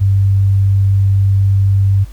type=tone; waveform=sine; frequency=98 Hz; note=G2; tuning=in tune; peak=-8 dBFS; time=0-2.05 s; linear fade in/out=20 ms; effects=added 50 Hz sine -29 dBFS peak until 2.12 s + pink hiss -46 dBFS RMS until 2.12 s